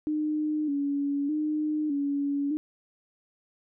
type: tone with vibrato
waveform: sine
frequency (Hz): 293.7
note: D4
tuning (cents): 0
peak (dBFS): -25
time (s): 0.07-2.57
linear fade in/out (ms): 0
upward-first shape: square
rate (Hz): 0.82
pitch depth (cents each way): 63
effects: none